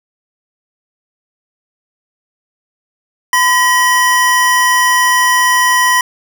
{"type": "tone pair together", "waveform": "square", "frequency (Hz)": [1014, 1920.3], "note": ["B5", "B6"], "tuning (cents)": [45, -49], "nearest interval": "major seventh", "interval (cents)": 1106, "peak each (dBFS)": -12, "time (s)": [3.33, 6.01], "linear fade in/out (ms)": 2, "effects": []}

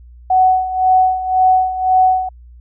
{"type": "tone with tremolo", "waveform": "sine", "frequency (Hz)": 746, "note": "F#5", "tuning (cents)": 14, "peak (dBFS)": -7, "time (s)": [0.3, 2.29], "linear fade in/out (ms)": 5, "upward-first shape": "sine", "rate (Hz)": 1.9, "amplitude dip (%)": 75, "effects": ["added 60 Hz sine -37 dBFS peak until 2.6 s"]}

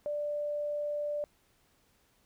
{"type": "tone", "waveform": "sine", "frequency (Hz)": 589, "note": "D5", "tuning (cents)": 5, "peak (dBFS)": -31, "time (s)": [0.06, 1.24], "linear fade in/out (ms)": 0, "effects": ["pink hiss -69 dBFS RMS until 2.25 s"]}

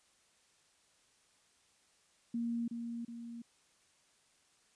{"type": "tone with echo", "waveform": "sine", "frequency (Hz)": 234.1, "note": "A#3", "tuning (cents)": 8, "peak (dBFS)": -33, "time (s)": [2.34, 2.68], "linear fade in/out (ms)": 5, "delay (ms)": 370, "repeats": 2, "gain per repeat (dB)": -5, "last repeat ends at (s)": 3.42, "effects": ["white hiss -70 dBFS RMS until 4.75 s", "resampled to 22050 Hz"]}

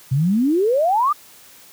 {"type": "exponential sweep", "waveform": "sine", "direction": "up", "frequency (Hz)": [124.9, 1249], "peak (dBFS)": -14, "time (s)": [0.11, 1.13], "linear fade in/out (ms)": 10, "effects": ["white hiss -46 dBFS RMS until 1.72 s", "high-pass 80 Hz 12 dB/octave"]}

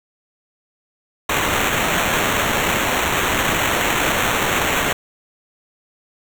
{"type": "noise with sample-and-hold", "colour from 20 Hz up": "violet", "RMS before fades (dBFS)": -19, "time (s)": [1.29, 4.93], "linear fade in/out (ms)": 5, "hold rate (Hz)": 4900, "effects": []}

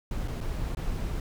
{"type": "noise with dropouts", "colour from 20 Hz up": "brown", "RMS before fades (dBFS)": -31, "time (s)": [0.11, 1.2], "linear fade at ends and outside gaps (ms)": 2, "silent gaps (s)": [[0.277, 0.281], [0.406, 0.41], [0.749, 0.77]], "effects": []}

